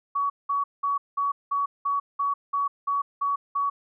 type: tone bursts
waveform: sine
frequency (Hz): 1128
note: C#6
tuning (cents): +30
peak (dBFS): -22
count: 11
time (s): 0.15-3.7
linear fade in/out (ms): 10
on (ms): 150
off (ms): 190
effects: none